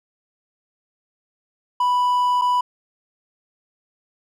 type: tone with dropouts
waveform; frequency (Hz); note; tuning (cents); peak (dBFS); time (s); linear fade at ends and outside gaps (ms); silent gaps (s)
triangle; 987.8; B5; 0; -14; 1.8-2.61; 5; 2.414-2.418
effects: none